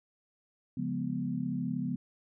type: chord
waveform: sine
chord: C# dominant seventh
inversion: none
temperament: equal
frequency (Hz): 138.59 / 174.61 / 207.7 / 246.9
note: C#3 / E#3 / G#3 / B3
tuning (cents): 0 / 0 / 0 / 0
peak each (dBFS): -38 / -36 / -38 / -34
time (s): 0.77-1.96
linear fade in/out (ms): 5
effects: none